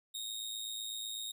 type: tone with amplitude modulation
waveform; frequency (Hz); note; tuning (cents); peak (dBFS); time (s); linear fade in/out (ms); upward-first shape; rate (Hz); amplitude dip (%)
sawtooth; 3732; A#7; +1; -33; 0.14-1.32; 10; sine; 108; 60
effects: none